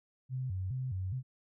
sine tone with vibrato, 110 Hz, A2, in tune, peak -33 dBFS, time 0.29-1.23 s, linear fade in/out 50 ms, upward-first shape square, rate 2.4 Hz, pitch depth 280 cents each way, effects none

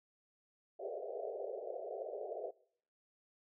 pink band-pass noise, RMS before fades -43 dBFS, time 0.79-2.51 s, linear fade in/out 10 ms, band 390 to 710 Hz, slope 96 dB/octave, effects noise-tail reverb RT60 0.6 s tail -21 dB re dry

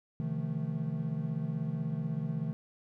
triangle chord, F dominant seventh, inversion second, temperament equal with one note detuned, 130.81 / 155.56 / 171.71 / 220 Hz, C3 / Eb3 / F3 / A3, 0 / 0 / -29 / 0 cents, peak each -37 / -32 / -37 / -37 dBFS, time 0.2-2.53 s, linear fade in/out 0 ms, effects none

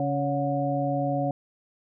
harmonic tone with a mistuned harmonic, 140.1 Hz, C#3, 19 cents sharp, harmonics 1 / 2 / 4 / 5, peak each -29 / -29 / -29 / -29 dBFS, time 0-1.31 s, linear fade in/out 2 ms, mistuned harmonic 5, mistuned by +57 cents, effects none

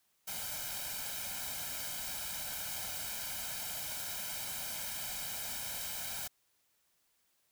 white noise with comb filter, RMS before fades -40 dBFS, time 0.27-6.28 s, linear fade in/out 10 ms, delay 1.3 ms, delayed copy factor +0.75, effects white hiss -75 dBFS RMS until 7.51 s

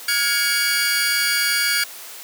sawtooth tone cluster, 1422 / 1663 / 2246 / 4726 Hz, F6 / G#6 / C#7 / D8, +31 / +2 / +22 / +10 cents, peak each -20 dBFS, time 0.08-1.84 s, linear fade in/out 5 ms, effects white hiss -37 dBFS RMS until 2.23 s + high-pass 400 Hz 12 dB/octave

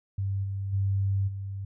sine tone with level steps, 98 Hz, G2, in tune, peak -26 / -29 / -23 / -32 dBFS, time 0.18-1.65 s, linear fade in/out 5 ms, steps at 0.43 / 0.72 / 1.27 s, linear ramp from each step 20 ms, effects none

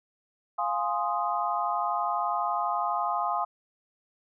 sine chord, F minor seventh, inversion none, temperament equal, 698.5 / 830.6 / 1046.5 / 1244.5 Hz, F5 / Ab5 / C6 / Eb6, 0 / 0 / 0 / 0 cents, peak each -31 dBFS, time 0.58-3.45 s, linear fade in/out 10 ms, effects none

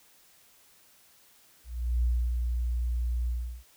sine tone with ADSR envelope, 60 Hz, B1, 49 cents flat, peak -22 dBFS, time 1.64-3.64 s, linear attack 390 ms, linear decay 280 ms, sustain -4 dB, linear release 360 ms, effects white hiss -60 dBFS RMS until 3.76 s

